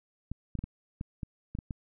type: clicks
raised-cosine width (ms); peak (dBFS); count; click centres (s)
5; -23; 9; 0.316 / 0.553 / 0.59 / 0.64 / 1.011 / 1.232 / 1.551 / 1.588 / 1.708
effects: none